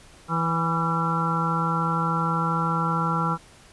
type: harmonic tone with a mistuned harmonic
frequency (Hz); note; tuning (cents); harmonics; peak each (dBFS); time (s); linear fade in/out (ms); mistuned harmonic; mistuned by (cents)
164.81; E3; 0; 1 / 2 / 3 / 5 / 6 / 7 / 8; -25 / -36 / -35 / -32 / -30 / -32 / -26; 0.28-3.38; 50; 8; +48
effects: pink hiss -51 dBFS RMS until 3.72 s + resampled to 24000 Hz